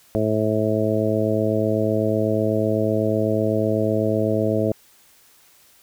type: harmonic tone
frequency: 108 Hz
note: A2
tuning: 32 cents flat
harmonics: 1 / 2 / 3 / 4 / 5 / 6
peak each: -25 / -25 / -25 / -25 / -25 / -25 dBFS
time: 0.15-4.72 s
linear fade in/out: 0 ms
effects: white hiss -54 dBFS RMS until 5.82 s